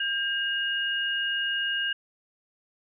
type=tone pair together; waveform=sine; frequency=1603.4 / 2857 Hz; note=G6 / F7; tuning=+39 / +39 cents; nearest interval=minor seventh; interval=1000 cents; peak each=-28 / -28 dBFS; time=0-1.93 s; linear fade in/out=5 ms; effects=none

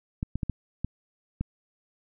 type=clicks; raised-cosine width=5 ms; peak=-16 dBFS; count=6; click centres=0.229 / 0.356 / 0.432 / 0.497 / 0.846 / 1.41 s; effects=none

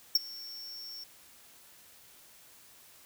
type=tone with ADSR envelope; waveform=square; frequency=5460 Hz; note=F8; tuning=40 cents flat; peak=-19 dBFS; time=0.15-1.04 s; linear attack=4 ms; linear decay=24 ms; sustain=-23 dB; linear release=5 ms; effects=white hiss -57 dBFS RMS until 3.05 s

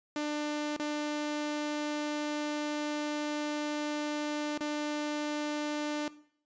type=tone with dropouts; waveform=sawtooth; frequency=298 Hz; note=D4; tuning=25 cents sharp; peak=-27 dBFS; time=0.16-6.08 s; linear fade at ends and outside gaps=2 ms; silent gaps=0.765-0.796 / 4.577-4.607 s; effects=noise-tail reverb RT60 0.6 s tail -18 dB re dry + resampled to 16000 Hz

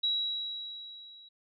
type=tone with level ramp; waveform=sine; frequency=3879 Hz; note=B7; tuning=32 cents flat; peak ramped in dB=-25 to -51 dBFS; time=0.03-1.29 s; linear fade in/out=10 ms; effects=none

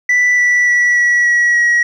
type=tone with pitch steps; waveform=sine; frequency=1975.5 / 1961.9 / 1948.3 / 1934.8 / 1921.5 / 1908.2 Hz; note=B6 / B6 / B6 / B6 / B6 / A#6; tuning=0 / -12 / -24 / -36 / -48 / +40 cents; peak=-6 dBFS; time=0.09-1.83 s; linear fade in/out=5 ms; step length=290 ms; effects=tanh soft clip ceiling -8 dBFS + 8-bit

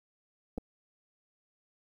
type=clicks; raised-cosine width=2 ms; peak=-24 dBFS; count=2; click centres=0.578 / 0.582 s; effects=10-bit

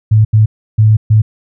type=tone bursts at uneven times; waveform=sine; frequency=108.4 Hz; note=A2; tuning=25 cents flat; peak=-4 dBFS; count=4; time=0.11-0.25 / 0.33-0.46 / 0.78-0.97 / 1.1-1.22 s; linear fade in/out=10 ms; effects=none

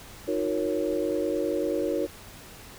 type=chord; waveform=sine; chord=D# minor seventh; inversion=none; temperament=equal with one note detuned; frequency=311.1 / 361.3 / 466.2 / 554.4 Hz; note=D#4 / F#4 / A#4 / C#5; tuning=0 / -41 / 0 / 0 cents; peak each=-30 dBFS; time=0.27-2.07 s; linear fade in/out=20 ms; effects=pink hiss -46 dBFS RMS until 2.78 s

